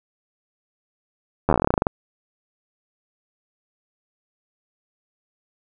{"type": "slowing click train", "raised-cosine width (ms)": 1, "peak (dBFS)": -3, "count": 16, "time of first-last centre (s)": [1.49, 1.868], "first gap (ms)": 11, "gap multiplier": 1.11, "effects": []}